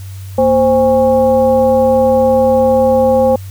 sine tone with frequency modulation, 523.3 Hz, C5, in tune, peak -7 dBFS, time 0.38-3.36 s, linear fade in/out 5 ms, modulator 291 Hz, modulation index 0.76, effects added 96 Hz sine -25 dBFS peak until 3.5 s + white hiss -41 dBFS RMS until 3.5 s

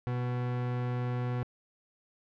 40% pulse tone, 123.47 Hz, B2, in tune, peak -29 dBFS, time 0.07-1.43 s, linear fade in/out 0 ms, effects low-pass 2000 Hz 12 dB/octave

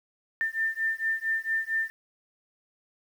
sine beating tone pair, 1791 / 1795.4 Hz, A6 / A6, +30 / +34 cents, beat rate 4.4 Hz, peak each -29 dBFS, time 0.41-1.9 s, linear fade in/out 0 ms, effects 9-bit

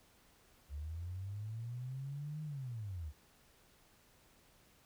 sine linear two-way sweep, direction up then down, 69.3 to 155.56 to 69.3 Hz, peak -40 dBFS, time 0.69-3.13 s, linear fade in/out 50 ms, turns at 2.43 s, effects pink hiss -67 dBFS RMS until 4.85 s

